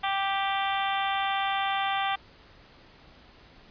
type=harmonic tone; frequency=392 Hz; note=G4; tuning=in tune; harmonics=2 / 3 / 4 / 5 / 6 / 7 / 8 / 9; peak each=-28 / -32 / -36 / -36 / -38 / -39 / -37 / -38 dBFS; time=0.03-2.16 s; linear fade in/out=10 ms; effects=pink hiss -54 dBFS RMS until 3.7 s + resampled to 11025 Hz